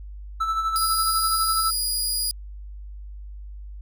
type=tone with tremolo; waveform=triangle; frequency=1318.5 Hz; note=E6; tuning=in tune; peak=-18 dBFS; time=0.4-1.71 s; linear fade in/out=10 ms; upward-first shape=sine; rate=12 Hz; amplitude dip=50%
type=tone; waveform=20% pulse; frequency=4894 Hz; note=D#8; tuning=29 cents flat; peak=-17 dBFS; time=0.76-2.31 s; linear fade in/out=0 ms
effects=added 50 Hz sine -35 dBFS peak until 3.81 s